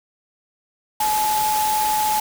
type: tone in noise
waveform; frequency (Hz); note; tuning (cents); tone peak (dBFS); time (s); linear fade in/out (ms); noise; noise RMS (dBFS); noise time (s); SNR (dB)
sine; 855; A5; -50; -18; 1-2.2; 5; white; -26; 1-2.2; +5
effects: none